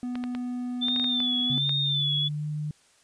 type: tone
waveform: triangle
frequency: 246.9 Hz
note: B3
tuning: in tune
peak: -27 dBFS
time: 0.03-1.58 s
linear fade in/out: 0 ms
type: clicks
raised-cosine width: 0.3 ms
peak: -21 dBFS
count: 9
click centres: 0.155 / 0.239 / 0.35 / 0.884 / 0.962 / 0.998 / 1.043 / 1.203 / 1.694 s
type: tone with vibrato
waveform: sine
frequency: 3520 Hz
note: A7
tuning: in tune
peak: -24 dBFS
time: 0.81-2.29 s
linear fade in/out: 20 ms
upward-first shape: sine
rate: 1.3 Hz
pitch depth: 79 cents each way
type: tone with pitch glide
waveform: sine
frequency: 141.5 to 150.78 Hz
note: C#3 to D3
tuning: +36 to +46 cents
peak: -28 dBFS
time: 1.5-2.71 s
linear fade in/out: 2 ms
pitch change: +110 cents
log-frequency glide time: 1.88-2.44 s
effects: white hiss -61 dBFS RMS until 3.03 s + resampled to 22050 Hz